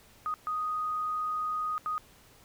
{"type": "tone bursts at uneven times", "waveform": "sine", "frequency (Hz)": 1244.5, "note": "D#6", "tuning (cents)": 0, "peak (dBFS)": -29, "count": 3, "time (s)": [[0.26, 0.34], [0.47, 1.78], [1.86, 1.98]], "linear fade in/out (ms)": 0, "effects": ["pink hiss -58 dBFS RMS until 2.44 s"]}